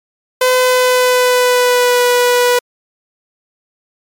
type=tone with pitch glide; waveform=sawtooth; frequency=508 to 490.4 Hz; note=B4 to B4; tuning=+49 to -12 cents; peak=-5 dBFS; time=0.41-2.59 s; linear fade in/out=5 ms; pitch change=-61 cents; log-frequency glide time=0.51-2.04 s; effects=MP3 96 kbps